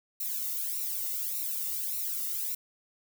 violet noise with flanger, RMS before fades -33 dBFS, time 0.2-2.55 s, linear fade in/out 5 ms, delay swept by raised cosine 0.61 to 1.26 ms, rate 1.7 Hz, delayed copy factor -1, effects none

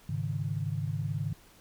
sine chord, Ab suspended fourth, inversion none, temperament equal with one note detuned, 103.83 / 136.92 / 155.56 Hz, Ab2 / Db3 / Eb3, 0 / -21 / 0 cents, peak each -34 dBFS, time 0.09-1.33 s, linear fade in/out 5 ms, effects pink hiss -58 dBFS RMS until 1.6 s

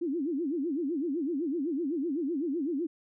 sine tone with vibrato, 305.9 Hz, D#4, 29 cents flat, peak -28 dBFS, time 0.01-2.87 s, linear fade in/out 10 ms, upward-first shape sine, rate 7.9 Hz, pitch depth 260 cents each way, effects none

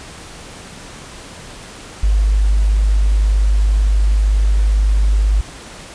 sine tone, 51 Hz, G#1, 31 cents flat, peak -10 dBFS, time 2.03-5.41 s, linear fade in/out 5 ms, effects pink hiss -35 dBFS RMS until 5.94 s + resampled to 22050 Hz

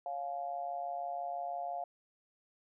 sine tone with amplitude modulation, 703 Hz, F5, 11 cents sharp, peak -32 dBFS, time 0.06-1.84 s, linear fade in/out 2 ms, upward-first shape sine, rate 146 Hz, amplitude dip 80%, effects none

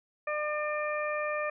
harmonic tone, 600 Hz, D5, 37 cents sharp, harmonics 1 / 2 / 3 / 4, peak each -32 / -35 / -37 / -38 dBFS, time 0.27-1.5 s, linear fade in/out 5 ms, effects none

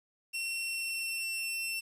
sawtooth tone with pitch glide, 2719 to 2699 Hz, F7 to E7, -47 to +40 cents, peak -30 dBFS, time 0.33-1.81 s, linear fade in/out 20 ms, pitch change -13 cents, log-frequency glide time 0.6-1.32 s, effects resampled to 32000 Hz + 10-bit

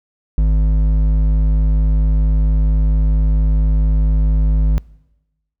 triangle tone with hard clipping, 52.2 Hz, G#1, 10 cents sharp, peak -12 dBFS, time 0.38-4.78 s, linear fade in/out 0 ms, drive 11 dB, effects noise-tail reverb RT60 1.0 s tail -24 dB re dry

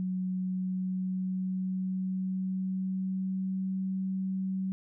sine tone with pitch glide, 185 to 189.65 Hz, F#3 to F#3, 0 to +43 cents, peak -29 dBFS, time 0-4.72 s, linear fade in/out 0 ms, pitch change +43 cents, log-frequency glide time 0.25-3.82 s, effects none

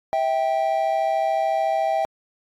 triangle tone pair together, 650 / 783.8 Hz, E5 / G5, -24 / 0 cents, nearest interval minor third, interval 324 cents, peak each -20 dBFS, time 0.13-2.05 s, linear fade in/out 0 ms, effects AAC 64 kbps

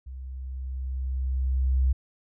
sine tone with level ramp, 65 Hz, C2, 11 cents flat, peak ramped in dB -36 to -18 dBFS, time 0.06-1.93 s, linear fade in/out 10 ms, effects none

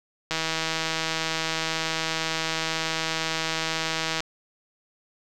click train, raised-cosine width 0.2 ms, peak -9 dBFS, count 628, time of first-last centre 0.31-4.204 s, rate 161 Hz, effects none

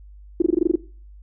sine tone bursts, 341.4 Hz, F4, 39 cents flat, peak -12 dBFS, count 9, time 0.4-0.757 s, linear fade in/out 5 ms, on 21 ms, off 21 ms, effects noise-tail reverb RT60 0.4 s tail -20 dB re dry + added 50 Hz sine -41 dBFS peak until 1.22 s

